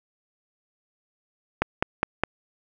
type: click train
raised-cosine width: 0.5 ms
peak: -5 dBFS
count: 4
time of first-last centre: 1.62-2.236 s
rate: 4.87 Hz
effects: none